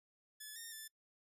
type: tone with pitch steps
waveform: 5% pulse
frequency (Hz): 1724 / 1832 / 1757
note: A6 / A#6 / A6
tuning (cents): -36 / -31 / -3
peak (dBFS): -37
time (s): 0.4-0.88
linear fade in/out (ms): 10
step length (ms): 160
effects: noise-tail reverb RT60 0.1 s tail -24 dB re dry + resampled to 32000 Hz